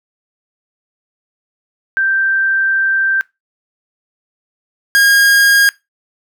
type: tone pair in turn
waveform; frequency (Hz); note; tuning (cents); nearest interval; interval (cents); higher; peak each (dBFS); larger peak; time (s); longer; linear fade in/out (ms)
sine / 45% pulse; 1568 / 1626.7; G6 / G#6; 0 / -36; minor second; 64; second; -11 / -7; second; 1.97-3.21 / 4.95-5.69; first; 0
effects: noise-tail reverb RT60 0.2 s tail -21 dB re dry